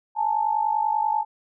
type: tone pair together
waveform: sine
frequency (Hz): 844.8 / 895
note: G#5 / A5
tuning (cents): +29 / +29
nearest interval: minor second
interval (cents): 100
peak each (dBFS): -23 / -23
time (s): 0.15-1.25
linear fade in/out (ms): 50
effects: none